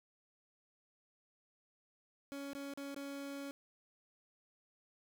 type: tone with dropouts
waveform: 30% pulse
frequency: 279.5 Hz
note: C#4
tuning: 14 cents sharp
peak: -40 dBFS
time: 2.32-3.51 s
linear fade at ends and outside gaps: 0 ms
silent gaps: 2.532-2.55 / 2.737-2.775 / 2.945-2.963 s
effects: none